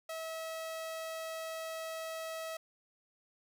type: tone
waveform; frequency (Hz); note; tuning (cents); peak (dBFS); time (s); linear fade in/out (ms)
sawtooth; 646; E5; -35; -35; 0.09-2.57; 5
effects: none